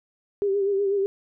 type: tone with vibrato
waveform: sine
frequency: 397.5 Hz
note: G4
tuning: 24 cents sharp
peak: -20 dBFS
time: 0.42-1.06 s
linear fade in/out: 0 ms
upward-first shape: sine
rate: 8.1 Hz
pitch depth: 47 cents each way
effects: none